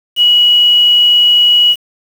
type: tone with quantisation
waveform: sine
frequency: 2918 Hz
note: F#7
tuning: 25 cents flat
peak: -5 dBFS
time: 0.16-1.76 s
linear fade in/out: 50 ms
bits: 5
effects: none